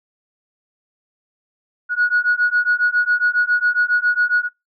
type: beating tone pair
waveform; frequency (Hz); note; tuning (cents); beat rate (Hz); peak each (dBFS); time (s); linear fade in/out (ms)
sine; 1453 / 1460.3; F#6 / F#6; -32 / -23; 7.3; -17; 1.89-4.49; 50
effects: noise-tail reverb RT60 0.2 s tail -23 dB re dry + tanh soft clip ceiling -8 dBFS